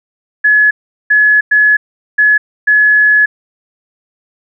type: tone bursts at uneven times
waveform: sine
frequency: 1700 Hz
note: G#6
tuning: 40 cents sharp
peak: -5 dBFS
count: 5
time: 0.44-0.71 / 1.1-1.41 / 1.51-1.77 / 2.18-2.38 / 2.67-3.26 s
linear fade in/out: 10 ms
effects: none